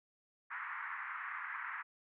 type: band-pass noise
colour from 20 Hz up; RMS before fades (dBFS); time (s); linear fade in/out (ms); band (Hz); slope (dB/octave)
white; -43; 0.5-1.83; 20; 1000 to 2000; 48
effects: none